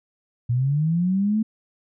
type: linear sweep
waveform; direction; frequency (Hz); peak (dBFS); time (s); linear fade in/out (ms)
sine; up; 116.54 to 222.5; -18; 0.49-1.43; 10
effects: none